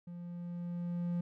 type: tone with level ramp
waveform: triangle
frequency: 174 Hz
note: F3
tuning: 6 cents flat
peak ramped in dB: -41 to -29 dBFS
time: 0.07-1.21 s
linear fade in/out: 5 ms
effects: none